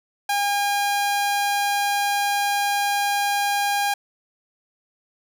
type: tone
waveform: sawtooth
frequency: 810 Hz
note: G#5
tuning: 43 cents flat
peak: -16 dBFS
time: 0.29-3.94 s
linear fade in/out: 5 ms
effects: none